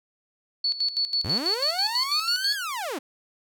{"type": "tone with tremolo", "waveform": "sine", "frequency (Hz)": 4435, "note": "C#8", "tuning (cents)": 0, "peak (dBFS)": -21, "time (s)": [0.64, 2.55], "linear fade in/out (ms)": 5, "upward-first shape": "square", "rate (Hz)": 6.1, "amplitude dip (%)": 75}
{"type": "linear two-way sweep", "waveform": "sawtooth", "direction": "up then down", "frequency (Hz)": [65.9, 1700, 236.5], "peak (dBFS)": -25, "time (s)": [1.24, 2.99], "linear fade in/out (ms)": 10, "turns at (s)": 2.54}
{"effects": []}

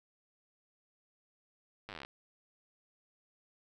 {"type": "slowing click train", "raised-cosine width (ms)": 0.3, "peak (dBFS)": -28, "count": 14, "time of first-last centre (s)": [1.89, 2.049], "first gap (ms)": 9, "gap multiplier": 1.05, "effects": []}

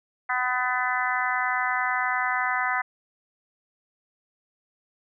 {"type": "harmonic tone", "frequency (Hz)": 251.2, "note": "B3", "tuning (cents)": 30, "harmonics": [3, 4, 5, 6, 7, 8], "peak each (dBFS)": [-30, -30, -30, -30, -30, -30], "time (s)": [0.29, 2.82], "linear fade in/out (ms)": 10, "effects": []}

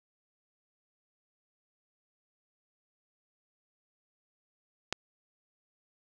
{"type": "click", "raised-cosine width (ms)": 0.2, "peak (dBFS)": -12, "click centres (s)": 4.926, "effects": []}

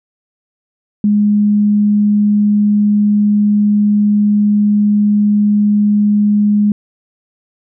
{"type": "tone", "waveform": "sine", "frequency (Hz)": 207.5, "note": "G#3", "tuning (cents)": -1, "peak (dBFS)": -8, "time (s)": [1.04, 6.72], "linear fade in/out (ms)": 2, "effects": []}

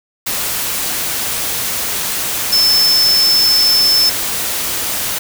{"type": "tone in noise", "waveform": "sine", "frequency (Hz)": 5274, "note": "E8", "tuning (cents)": 0, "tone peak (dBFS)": -9, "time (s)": [2.52, 4.1], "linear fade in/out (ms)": 10, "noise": "white", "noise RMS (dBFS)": -19, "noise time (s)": [0.26, 5.19], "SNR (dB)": 7, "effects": []}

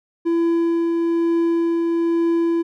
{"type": "tone with tremolo", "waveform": "triangle", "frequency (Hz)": 335.7, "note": "E4", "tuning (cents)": 32, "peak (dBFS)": -13, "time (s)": [0.25, 2.63], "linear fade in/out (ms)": 20, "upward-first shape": "triangle", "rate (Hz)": 1.1, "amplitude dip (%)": 25, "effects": []}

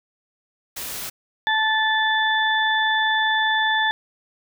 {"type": "noise", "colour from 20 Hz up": "white", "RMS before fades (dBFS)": -31, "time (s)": [0.76, 1.1], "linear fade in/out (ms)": 10}
{"type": "harmonic tone", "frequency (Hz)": 875, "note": "A5", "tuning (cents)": -10, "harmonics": [1, 2, 4], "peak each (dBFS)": [-22, -20, -25], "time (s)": [1.47, 3.91], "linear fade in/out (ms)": 0}
{"effects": []}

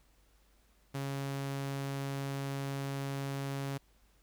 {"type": "tone", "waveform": "sawtooth", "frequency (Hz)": 138, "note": "C#3", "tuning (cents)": -7, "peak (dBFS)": -31, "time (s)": [0.94, 3.78], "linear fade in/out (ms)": 10, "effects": ["added 50 Hz sine -66 dBFS peak until 4.22 s", "pink hiss -70 dBFS RMS until 4.22 s"]}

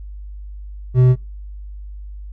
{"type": "tone with hard clipping", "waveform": "sine", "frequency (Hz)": 126.7, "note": "B2", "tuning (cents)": 45, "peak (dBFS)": -10, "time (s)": [0.94, 1.16], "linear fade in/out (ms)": 50, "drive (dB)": 6, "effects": ["noise-tail reverb RT60 0.2 s tail -21 dB re dry", "added 50 Hz sine -30 dBFS peak until 2.32 s"]}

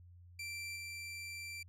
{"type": "tone with level steps", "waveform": "sawtooth", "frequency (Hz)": 2349, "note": "D7", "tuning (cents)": 0, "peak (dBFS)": [-38, -40], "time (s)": [0.39, 1.63], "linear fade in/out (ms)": 5, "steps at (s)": 0.76, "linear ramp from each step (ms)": 2, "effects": ["added 88 Hz sine -55 dBFS peak until 1.68 s", "low-pass 12000 Hz 12 dB/octave"]}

